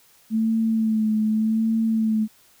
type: tone with vibrato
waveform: sine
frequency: 220 Hz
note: A3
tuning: in tune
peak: -18 dBFS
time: 0.3-2.28 s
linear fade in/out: 50 ms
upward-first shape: sine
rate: 0.85 Hz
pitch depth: 34 cents each way
effects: white hiss -56 dBFS RMS until 2.6 s